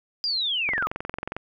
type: linear sweep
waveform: sine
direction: down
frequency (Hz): 4915 to 1174.7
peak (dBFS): -23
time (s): 0.24-0.87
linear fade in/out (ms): 0
type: click train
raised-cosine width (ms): 0.5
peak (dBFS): -15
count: 16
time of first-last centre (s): 0.69-1.366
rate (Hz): 22.2
effects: none